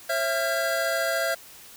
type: tone cluster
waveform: square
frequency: 541 / 664 / 1387 / 1609 Hz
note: C#5 / E5 / F6 / G6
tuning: -42 / +12 / -12 / +45 cents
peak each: -32 / -27 / -32 / -31 dBFS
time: 0.09-1.35 s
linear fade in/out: 10 ms
effects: white hiss -47 dBFS RMS until 1.76 s